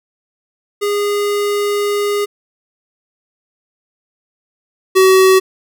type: tone pair in turn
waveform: square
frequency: 410 / 378.2 Hz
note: G#4 / F#4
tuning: -22 / +38 cents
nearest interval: minor second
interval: 140 cents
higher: first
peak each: -15 / -7 dBFS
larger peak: second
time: 0.81-2.26 / 4.95-5.4 s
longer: first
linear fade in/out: 20 ms
effects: none